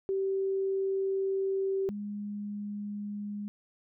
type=tone pair in turn; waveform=sine; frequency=387 / 205.8 Hz; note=G4 / G#3; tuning=-22 / -16 cents; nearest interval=major seventh; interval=1094 cents; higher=first; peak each=-27 / -34 dBFS; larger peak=first; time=0.09-1.89 / 1.89-3.48 s; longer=first; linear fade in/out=0 ms; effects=none